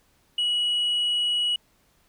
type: tone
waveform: sine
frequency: 2920 Hz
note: F#7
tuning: 24 cents flat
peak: -19 dBFS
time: 0.38-1.56 s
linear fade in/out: 5 ms
effects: tanh soft clip ceiling -20 dBFS + pink hiss -64 dBFS RMS until 2.08 s